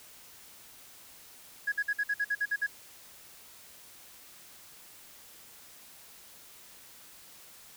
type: tone bursts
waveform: sine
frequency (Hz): 1666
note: G#6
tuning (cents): +5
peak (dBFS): -25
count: 10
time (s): 1.67-2.667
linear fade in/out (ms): 10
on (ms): 52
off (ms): 53
effects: tanh soft clip ceiling -22 dBFS + white hiss -53 dBFS RMS until 7.76 s